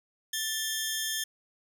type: tone pair together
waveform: 15% pulse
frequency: 1763 / 3213 Hz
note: A6 / G7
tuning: +3 / +42 cents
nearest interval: minor seventh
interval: 1039 cents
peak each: -27 / -25 dBFS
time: 0.33-1.24 s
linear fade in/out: 5 ms
effects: none